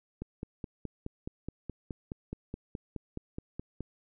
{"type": "click train", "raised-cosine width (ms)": 3, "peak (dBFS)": -24, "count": 18, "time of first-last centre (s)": [0.22, 3.806], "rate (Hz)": 4.74, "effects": []}